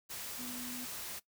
sine tone in noise, 246.9 Hz, B3, in tune, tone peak -44 dBFS, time 0.38-0.86 s, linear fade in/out 20 ms, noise white, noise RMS -43 dBFS, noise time 0.09-1.2 s, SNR -4 dB, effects noise-tail reverb RT60 0.1 s tail -18 dB re dry

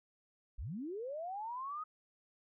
sine linear sweep, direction up, 34.55 to 1271 Hz, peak -39 dBFS, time 0.58-1.84 s, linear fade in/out 10 ms, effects none

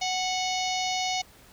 harmonic tone with a mistuned harmonic, 735 Hz, F#5, 12 cents flat, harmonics 1 / 3 / 4 / 5 / 6 / 7 / 8 / 9, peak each -29 / -34 / -35 / -36 / -37 / -37 / -38 / -39 dBFS, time 0.01-1.22 s, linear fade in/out 10 ms, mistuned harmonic 1, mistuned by +20 cents, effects pink hiss -54 dBFS RMS until 1.52 s

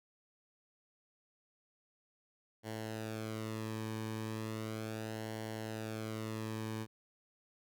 sawtooth tone with flanger, 110 Hz, A2, in tune, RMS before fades -41 dBFS, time 2.63-6.87 s, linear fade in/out 50 ms, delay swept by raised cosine 0.8 to 1.48 ms, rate 0.36 Hz, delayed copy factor -0.65, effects none

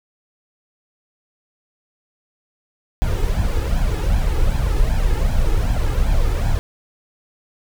brown noise with flanger, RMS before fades -17 dBFS, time 3.02-6.59 s, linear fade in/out 0 ms, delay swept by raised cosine 1.2 to 2.4 ms, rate 2.6 Hz, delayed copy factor +0.7, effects none

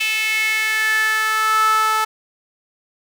sawtooth tone with high-pass filter sweep, 436.1 Hz, A4, 15 cents flat, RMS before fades -18 dBFS, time 0-2.05 s, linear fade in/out 10 ms, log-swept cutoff 2600 to 1100 Hz, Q 5.8, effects none

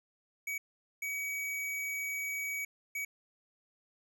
square tone bursts at uneven times, 2267 Hz, C#7, 38 cents sharp, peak -35 dBFS, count 3, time 0.47-0.58 / 1.02-2.65 / 2.95-3.05 s, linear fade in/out 5 ms, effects none

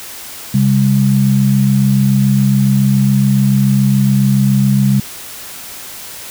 sine tone pair together, 134.2 / 201.3 Hz, C3 / G3, +44 / +46 cents, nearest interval perfect fifth, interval 702 cents, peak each -11 dBFS, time 0.54-5 s, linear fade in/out 5 ms, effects white hiss -30 dBFS RMS until 6.3 s

